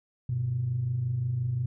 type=tone pair together; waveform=sine; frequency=99 / 124.73 Hz; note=G2 / B2; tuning=+18 / +18 cents; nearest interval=major third; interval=400 cents; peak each=-34 / -26 dBFS; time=0.29-1.66 s; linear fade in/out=5 ms; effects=tanh soft clip ceiling -19 dBFS